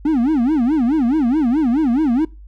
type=tone with vibrato; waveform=triangle; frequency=272.3 Hz; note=C#4; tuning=31 cents flat; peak=-11 dBFS; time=0.05-2.25 s; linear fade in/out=5 ms; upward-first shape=sine; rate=4.7 Hz; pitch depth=290 cents each way; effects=noise-tail reverb RT60 0.3 s tail -24 dB re dry + added 50 Hz sine -36 dBFS peak until 2.47 s